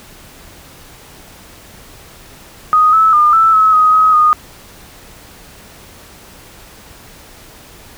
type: tone with pitch steps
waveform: sine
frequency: 1246 / 1304 / 1209 / 1321 / 1289 / 1255 / 1268 / 1231 Hz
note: D#6 / E6 / D6 / E6 / E6 / D#6 / D#6 / D#6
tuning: +2 / -19 / +50 / +3 / -39 / +15 / +32 / -19 cents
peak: -6 dBFS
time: 2.73-4.33 s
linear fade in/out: 0 ms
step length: 200 ms
effects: pink hiss -39 dBFS RMS until 7.97 s